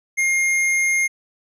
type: tone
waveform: square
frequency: 2129 Hz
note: C7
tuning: 30 cents sharp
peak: -17 dBFS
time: 0.17-1.08 s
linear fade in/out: 20 ms
effects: low-pass 12000 Hz 12 dB/octave